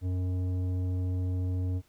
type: tone with tanh clipping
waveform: sine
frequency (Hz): 91.4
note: F#2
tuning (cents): -21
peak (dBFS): -29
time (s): 0.01-1.82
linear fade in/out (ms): 50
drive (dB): 11
effects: pink hiss -66 dBFS RMS until 1.88 s